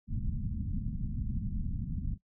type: low-pass noise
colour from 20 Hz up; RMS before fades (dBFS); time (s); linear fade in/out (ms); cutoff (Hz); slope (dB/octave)
pink; -34; 0.07-2.18; 50; 230; 48
effects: noise-tail reverb RT60 0.1 s tail -21 dB re dry